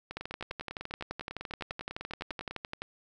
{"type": "two click trains", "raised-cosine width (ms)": 0.3, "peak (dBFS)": [-20, -23], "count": [32, 25], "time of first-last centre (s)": [[0.17, 2.82], [0.11, 2.51]], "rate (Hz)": [11.7, 10], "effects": []}